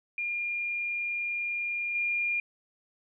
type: tone with level steps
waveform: sine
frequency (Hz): 2410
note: D7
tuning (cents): +44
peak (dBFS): -29 / -26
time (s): 0.18-2.4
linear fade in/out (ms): 2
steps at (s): 1.95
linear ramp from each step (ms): 2
effects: none